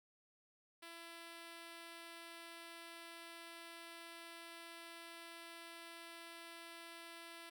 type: tone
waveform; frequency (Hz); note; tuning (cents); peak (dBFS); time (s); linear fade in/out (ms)
5% pulse; 335.4; E4; +30; -40; 0.82-7.5; 10
effects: none